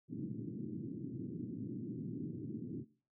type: band-pass noise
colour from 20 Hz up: white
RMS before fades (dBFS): -43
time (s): 0.08-2.85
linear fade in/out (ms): 50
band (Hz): 110 to 330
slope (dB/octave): 48
effects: noise-tail reverb RT60 0.4 s tail -19 dB re dry